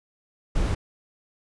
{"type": "noise", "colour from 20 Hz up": "brown", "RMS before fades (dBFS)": -23, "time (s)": [0.55, 0.75], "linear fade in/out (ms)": 10, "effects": ["resampled to 22050 Hz"]}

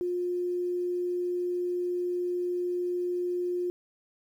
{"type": "tone", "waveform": "sine", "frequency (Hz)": 355.7, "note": "F4", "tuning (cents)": 32, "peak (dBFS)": -27, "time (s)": [0.01, 3.7], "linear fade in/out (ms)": 0, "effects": ["10-bit"]}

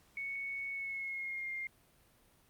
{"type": "tone with pitch glide", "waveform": "sine", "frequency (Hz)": [2217, 2116], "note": ["C#7", "C7"], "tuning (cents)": [0, 19], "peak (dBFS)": -37, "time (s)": [0.17, 1.67], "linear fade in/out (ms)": 2, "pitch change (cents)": -81, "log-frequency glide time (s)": [0.71, 1.51], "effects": ["pink hiss -67 dBFS RMS until 2.49 s", "Opus 48 kbps"]}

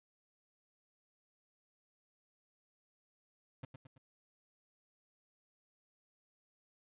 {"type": "tone with echo", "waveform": "35% pulse", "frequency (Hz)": 130.81, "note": "C3", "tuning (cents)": 0, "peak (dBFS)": -40, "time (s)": [3.63, 3.65], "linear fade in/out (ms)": 5, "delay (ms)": 110, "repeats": 3, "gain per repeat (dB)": -6, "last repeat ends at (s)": 3.98, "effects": ["resampled to 8000 Hz"]}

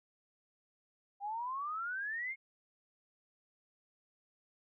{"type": "exponential sweep", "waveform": "sine", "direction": "up", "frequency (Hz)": [789, 2185], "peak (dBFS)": -36, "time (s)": [1.2, 2.36], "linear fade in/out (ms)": 50, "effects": []}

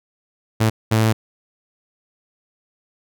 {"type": "tone bursts at uneven times", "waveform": "sawtooth", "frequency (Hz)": 110.6, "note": "A2", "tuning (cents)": 9, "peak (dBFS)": -10, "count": 2, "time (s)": [[0.6, 0.7], [0.91, 1.13]], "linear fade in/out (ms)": 10, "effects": []}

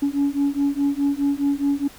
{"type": "beating tone pair", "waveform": "sine", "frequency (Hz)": [280, 284.8], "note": ["C#4", "C#4"], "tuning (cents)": [18, 47], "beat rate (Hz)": 4.8, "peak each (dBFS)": -20, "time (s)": [0.02, 1.88], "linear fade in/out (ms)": 10, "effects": ["tanh soft clip ceiling -14 dBFS", "pink hiss -45 dBFS RMS until 1.98 s"]}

